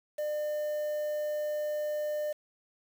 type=tone with quantisation; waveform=triangle; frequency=600 Hz; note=D5; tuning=37 cents sharp; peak=-28 dBFS; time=0.18-2.33 s; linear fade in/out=10 ms; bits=8; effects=none